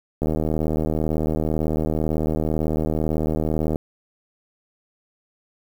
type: click train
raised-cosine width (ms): 2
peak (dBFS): -10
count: 277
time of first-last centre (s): 0.22-3.758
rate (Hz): 78
effects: 7-bit